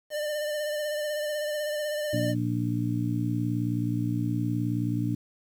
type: tone with vibrato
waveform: square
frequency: 599 Hz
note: D5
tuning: 34 cents sharp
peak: -29 dBFS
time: 0.1-2.35 s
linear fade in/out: 50 ms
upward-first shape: sine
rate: 16 Hz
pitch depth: 28 cents each way
type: harmonic tone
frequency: 59.1 Hz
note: A#1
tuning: 24 cents sharp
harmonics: 2 / 3 / 4 / 5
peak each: -28 / -34 / -33 / -30 dBFS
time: 2.13-5.15 s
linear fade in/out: 5 ms
effects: 9-bit